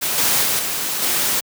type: noise with level steps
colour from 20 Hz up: white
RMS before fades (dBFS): -21 / -17 / -19 / -23 / -19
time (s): 0.01-1.41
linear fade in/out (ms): 20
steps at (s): 0.18 / 0.43 / 0.59 / 1.02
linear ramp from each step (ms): 2
effects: high-pass 100 Hz 12 dB/octave